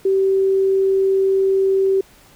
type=tone; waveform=sine; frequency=386 Hz; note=G4; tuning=27 cents flat; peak=-13 dBFS; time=0.05-2.01 s; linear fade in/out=5 ms; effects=pink hiss -49 dBFS RMS until 2.35 s